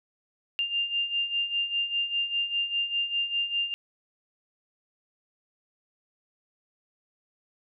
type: beating tone pair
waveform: sine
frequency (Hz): 2794 / 2799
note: F7 / F7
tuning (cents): 0 / +3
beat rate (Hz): 5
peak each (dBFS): -32 / -27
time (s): 0.59-3.74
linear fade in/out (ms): 0
effects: none